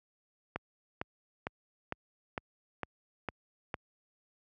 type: click train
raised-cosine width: 0.5 ms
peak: -19 dBFS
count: 8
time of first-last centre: 0.56-3.742 s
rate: 2.2 Hz
effects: high-pass 60 Hz 12 dB/octave